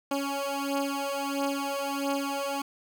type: beating tone pair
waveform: 15% pulse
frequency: 277.8 / 279.3 Hz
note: C#4 / C#4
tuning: +4 / +13 cents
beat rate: 1.5 Hz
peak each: -25 dBFS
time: 0.11-2.62 s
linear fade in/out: 5 ms
effects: none